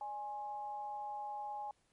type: tone with amplitude modulation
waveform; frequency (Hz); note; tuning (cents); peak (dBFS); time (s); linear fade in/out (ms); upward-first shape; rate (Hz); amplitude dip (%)
sine; 830.6; G#5; 0; -37; 0.01-1.71; 2; sine; 238; 55
effects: pink hiss -75 dBFS RMS until 1.92 s + MP3 48 kbps